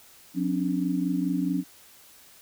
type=tone cluster; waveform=sine; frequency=179.9 / 266.3 / 291 Hz; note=F#3 / C4 / D4; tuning=-48 / +31 / -16 cents; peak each=-28 dBFS; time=0.34-1.64 s; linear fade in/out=50 ms; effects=white hiss -53 dBFS RMS until 2.41 s